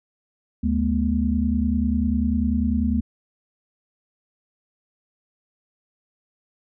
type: tone cluster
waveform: sine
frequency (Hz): 74.6 / 210.8 / 240.9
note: D2 / G#3 / B3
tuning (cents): +28 / +26 / -43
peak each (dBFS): -23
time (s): 0.63-3.01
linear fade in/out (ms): 10
effects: none